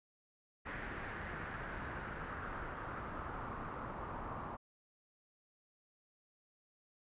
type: noise with low-pass filter sweep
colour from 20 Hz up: pink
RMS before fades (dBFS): -44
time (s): 0.65-4.57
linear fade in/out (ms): 20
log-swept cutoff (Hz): 1800 to 1100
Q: 2.8
effects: resampled to 8000 Hz